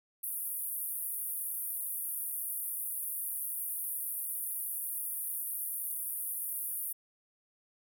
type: band-pass noise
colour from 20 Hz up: white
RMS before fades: -37 dBFS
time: 0.23-6.93 s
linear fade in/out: 10 ms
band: 9500 to 16000 Hz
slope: 96 dB/octave
effects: none